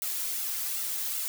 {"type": "noise with flanger", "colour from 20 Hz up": "blue", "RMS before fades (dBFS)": -32, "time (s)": [0.02, 1.28], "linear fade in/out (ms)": 0, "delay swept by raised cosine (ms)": [1.4, 3], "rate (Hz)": 2.6, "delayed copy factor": 0.6, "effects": []}